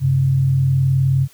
sine tone pair together, 95.2 / 134.63 Hz, F#2 / C3, +50 / +50 cents, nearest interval tritone, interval 600 cents, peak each -22 / -13 dBFS, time 0-1.28 s, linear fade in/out 50 ms, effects white hiss -50 dBFS RMS until 1.33 s

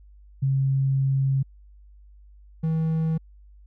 sine / triangle tone pair in turn, 135.3 / 160.47 Hz, C#3 / E3, -42 / -46 cents, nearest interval minor third, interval 296 cents, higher second, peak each -19 dBFS, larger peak neither, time 0.42-1.43 / 2.63-3.18 s, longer first, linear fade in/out 10 ms, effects added 50 Hz sine -47 dBFS peak until 3.66 s

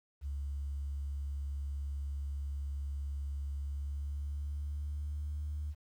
sine tone with pitch glide, 70.4 to 74.54 Hz, C#2 to D2, +27 to +26 cents, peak -34 dBFS, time 0.21-5.75 s, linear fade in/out 50 ms, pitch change +99 cents, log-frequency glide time 3.58-5.46 s, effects tanh soft clip ceiling -31 dBFS + 11-bit

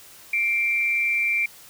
sine tone pair together, 2130 / 2349 Hz, C7 / D7, +30 / 0 cents, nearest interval major second, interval 170 cents, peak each -29 / -20 dBFS, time 0.33-1.46 s, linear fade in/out 5 ms, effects white hiss -47 dBFS RMS until 1.69 s

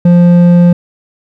sine tone with hard clipping, 174.61 Hz, F3, in tune, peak -4 dBFS, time 0.05-0.73 s, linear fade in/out 5 ms, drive 6 dB, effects none

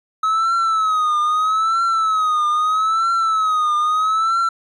triangle tone with vibrato, 1282 Hz, E6, 49 cents flat, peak -13 dBFS, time 0.23-4.49 s, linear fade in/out 5 ms, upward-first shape triangle, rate 0.78 Hz, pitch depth 110 cents each way, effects resampled to 24000 Hz

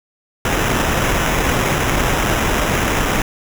pink noise with sample-and-hold, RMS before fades -17 dBFS, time 0.45-3.22 s, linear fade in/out 2 ms, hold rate 4410 Hz, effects none

